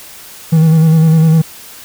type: tone with vibrato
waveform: triangle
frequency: 160.3 Hz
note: E3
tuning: 48 cents flat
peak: -3 dBFS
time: 0.52-1.42 s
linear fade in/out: 10 ms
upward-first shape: square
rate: 9.9 Hz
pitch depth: 30 cents each way
effects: white hiss -34 dBFS RMS until 1.84 s